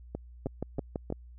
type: two click trains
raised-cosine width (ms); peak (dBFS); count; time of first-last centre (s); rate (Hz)
2; -21 / -19; 4 / 5; 0.15-1.102 / 0.46-1.124; 3.15 / 6.02
effects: added 60 Hz sine -47 dBFS peak until 1.38 s